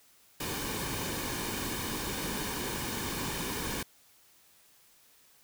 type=noise with comb filter; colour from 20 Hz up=pink; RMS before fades=-35 dBFS; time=0.4-3.83 s; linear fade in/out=5 ms; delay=1.5 ms; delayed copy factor=-0.55; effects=white hiss -62 dBFS RMS until 5.43 s